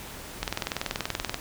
click train, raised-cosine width 0.2 ms, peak -10 dBFS, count 20, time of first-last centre 0.43-1.343 s, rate 20.8 Hz, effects pink hiss -41 dBFS RMS until 1.4 s

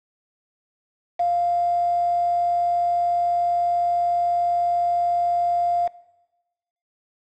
sine tone with quantisation, 698.5 Hz, F5, in tune, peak -18 dBFS, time 1.19-5.88 s, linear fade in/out 10 ms, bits 5, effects noise-tail reverb RT60 1.0 s tail -20 dB re dry + low-pass 2000 Hz 12 dB/octave

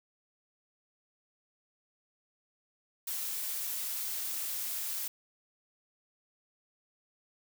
blue noise, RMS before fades -36 dBFS, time 3.07-5.08 s, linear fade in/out 5 ms, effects none

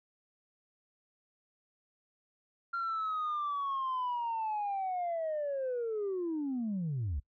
sine linear sweep, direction down, 1387 to 61.74 Hz, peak -30 dBFS, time 2.73-7.2 s, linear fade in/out 10 ms, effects noise-tail reverb RT60 0.1 s tail -23 dB re dry + tanh soft clip ceiling -29 dBFS

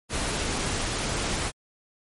pink noise, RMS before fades -28 dBFS, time 0.09-1.52 s, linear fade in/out 50 ms, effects MP3 48 kbps

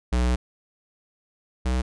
square tone pair in turn, 61.2 / 62.99 Hz, B1 / B1, -15 / +35 cents, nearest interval unison, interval 50 cents, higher second, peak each -20 / -22 dBFS, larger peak first, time 0.12-0.36 / 1.65-1.82 s, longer first, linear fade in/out 10 ms, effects resampled to 22050 Hz

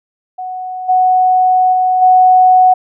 sine tone with level steps, 740 Hz, F#5, in tune, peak -20 / -7 / -9 / -4 dBFS, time 0.38-2.74 s, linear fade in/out 10 ms, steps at 0.88 / 1.72 / 2.01 s, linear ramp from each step 20 ms, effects none

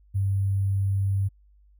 sine tone with sample-and-hold, 98 Hz, G2, in tune, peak -21 dBFS, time 0.14-1.29 s, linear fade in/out 20 ms, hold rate 11025 Hz, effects added 50 Hz sine -54 dBFS peak until 1.79 s

